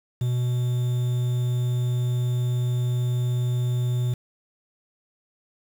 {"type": "tone with quantisation", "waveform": "triangle", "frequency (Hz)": 123.47, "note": "B2", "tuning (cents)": 0, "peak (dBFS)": -19, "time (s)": [0.21, 4.14], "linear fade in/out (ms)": 5, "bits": 7, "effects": []}